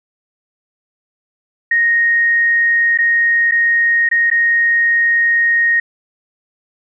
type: tone with dropouts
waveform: sine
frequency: 1864.7 Hz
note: A#6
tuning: in tune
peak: -10 dBFS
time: 1.71-5.8 s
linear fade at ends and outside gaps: 5 ms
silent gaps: 2.976-2.986 / 3.512-3.519 / 4.09-4.113 / 4.302-4.313 s
effects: none